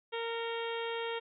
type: harmonic tone with a mistuned harmonic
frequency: 461.8 Hz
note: A#4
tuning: 16 cents flat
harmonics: 1 / 2 / 3 / 4 / 5 / 6 / 7 / 8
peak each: -36 / -41 / -45 / -46 / -47 / -47 / -45 / -50 dBFS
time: 0.12-1.2 s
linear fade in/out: 20 ms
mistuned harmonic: 5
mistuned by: -37 cents
effects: none